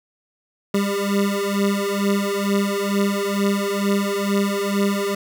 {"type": "beating tone pair", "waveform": "25% pulse", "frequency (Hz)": [198.9, 201.1], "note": ["G3", "G3"], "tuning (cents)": [25, 44], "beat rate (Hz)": 2.2, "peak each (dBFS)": -18, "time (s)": [0.74, 5.15], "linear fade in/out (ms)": 5, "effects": []}